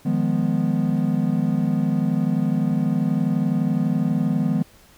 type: chord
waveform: triangle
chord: F half-diminished seventh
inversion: third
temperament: equal with one note detuned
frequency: 155.56 / 175.73 / 207.7 / 246.9 Hz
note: Eb3 / F3 / Ab3 / Cb4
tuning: 0 / +11 / 0 / 0 cents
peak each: -22 dBFS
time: 0.05-4.63 s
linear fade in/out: 10 ms
effects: pink hiss -52 dBFS RMS until 4.97 s